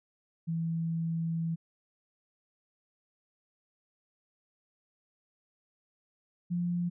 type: tone pair in turn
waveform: sine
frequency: 164.81 / 174.61 Hz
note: E3 / F3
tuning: 0 / 0 cents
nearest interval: minor second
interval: 100 cents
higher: second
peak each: -29 / -28 dBFS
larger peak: second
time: 0.47-1.56 / 6.5-6.9 s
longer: first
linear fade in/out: 20 ms
effects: none